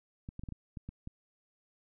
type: clicks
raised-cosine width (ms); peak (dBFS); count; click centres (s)
5; -29; 8; 0.289 / 0.394 / 0.436 / 0.488 / 0.523 / 0.772 / 0.89 / 1.074
effects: none